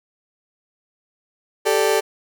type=chord; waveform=35% pulse; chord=G suspended second; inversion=none; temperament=just; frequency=392 / 441 / 588 Hz; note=G4 / A4 / D5; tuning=0 / +4 / +2 cents; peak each=-19 / -17 / -21 dBFS; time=1.65-2.01 s; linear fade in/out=20 ms; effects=none